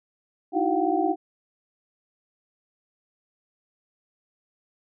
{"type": "tone cluster", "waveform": "sine", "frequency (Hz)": [309.1, 328, 371.7, 708, 765], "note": ["D#4", "E4", "F#4", "F5", "G5"], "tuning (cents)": [-11, -9, 8, 23, -42], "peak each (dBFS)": -27, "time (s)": [0.52, 1.16], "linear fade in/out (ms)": 50, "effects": []}